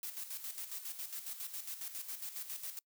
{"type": "noise with tremolo", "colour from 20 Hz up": "blue", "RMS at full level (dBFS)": -42, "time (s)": [0.03, 2.79], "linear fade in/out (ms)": 2, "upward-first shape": "square", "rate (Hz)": 7.3, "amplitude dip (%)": 60, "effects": ["noise-tail reverb RT60 0.1 s tail -26 dB re dry"]}